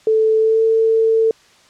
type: tone with pitch glide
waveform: sine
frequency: 439.4 to 447.3 Hz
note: A4 to A4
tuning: -2 to +28 cents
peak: -11 dBFS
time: 0.07-1.31 s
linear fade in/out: 2 ms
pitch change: +30 cents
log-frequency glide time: 0.38-0.63 s
effects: white hiss -50 dBFS RMS until 1.69 s + low-pass 6000 Hz 12 dB/octave